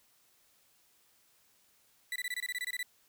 35% pulse tone bursts, 1975.5 Hz, B6, in tune, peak -32 dBFS, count 12, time 2.12-2.829 s, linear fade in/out 2 ms, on 38 ms, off 23 ms, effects white hiss -68 dBFS RMS until 3.08 s

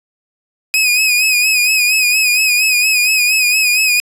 sawtooth tone with vibrato, 2508 Hz, D#7, 13 cents sharp, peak -7 dBFS, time 0.74-4 s, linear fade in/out 0 ms, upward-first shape sine, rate 4.3 Hz, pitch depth 57 cents each way, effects resampled to 32000 Hz

